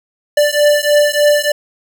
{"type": "beating tone pair", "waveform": "square", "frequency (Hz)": [587, 590.3], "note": ["D5", "D5"], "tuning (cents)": [-1, 9], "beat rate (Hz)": 3.3, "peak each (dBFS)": -13, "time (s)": [0.37, 1.52], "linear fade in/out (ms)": 5, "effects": []}